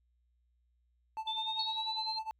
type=tone with tremolo; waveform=triangle; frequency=880 Hz; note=A5; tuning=in tune; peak=-32 dBFS; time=1.17-2.31 s; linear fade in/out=0 ms; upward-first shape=sine; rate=10 Hz; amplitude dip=90%
type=exponential sweep; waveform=sine; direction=up; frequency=3520 to 4186 Hz; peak=-35 dBFS; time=1.27-2.19 s; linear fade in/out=5 ms
type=tone with exponential decay; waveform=sine; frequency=4363 Hz; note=C#8; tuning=28 cents flat; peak=-31 dBFS; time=1.59-1.87 s; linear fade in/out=5 ms; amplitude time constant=59 ms
effects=added 60 Hz sine -70 dBFS peak until 2.39 s